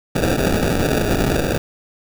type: noise with sample-and-hold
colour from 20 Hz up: blue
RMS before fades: -18 dBFS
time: 0.15-1.58 s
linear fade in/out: 5 ms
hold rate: 1050 Hz
effects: none